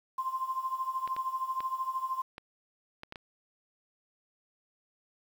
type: tone with tremolo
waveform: sine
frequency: 1046.5 Hz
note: C6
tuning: in tune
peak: -27 dBFS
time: 0.18-2.22 s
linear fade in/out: 5 ms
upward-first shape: triangle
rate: 13 Hz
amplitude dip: 85%
type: clicks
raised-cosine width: 0.3 ms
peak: -26 dBFS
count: 7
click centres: 1.076 / 1.165 / 1.605 / 2.381 / 3.034 / 3.124 / 3.158 s
effects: 9-bit